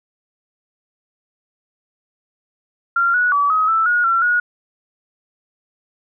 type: tone with pitch steps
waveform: sine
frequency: 1383 / 1466 / 1146 / 1268 / 1323 / 1444 / 1357 / 1450 Hz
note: F6 / F#6 / D6 / D#6 / E6 / F#6 / E6 / F#6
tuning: -17 / -16 / -43 / +32 / +6 / -43 / +50 / -35 cents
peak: -13 dBFS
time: 2.96-4.4 s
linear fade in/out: 5 ms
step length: 180 ms
effects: none